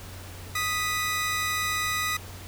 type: tone pair together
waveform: sawtooth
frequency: 1244.5 / 1975.5 Hz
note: D#6 / B6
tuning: 0 / 0 cents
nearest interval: minor sixth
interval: 800 cents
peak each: -25 dBFS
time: 0.55-2.17 s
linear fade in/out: 5 ms
effects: added 92 Hz sine -41 dBFS peak until 2.47 s + pink hiss -44 dBFS RMS until 2.47 s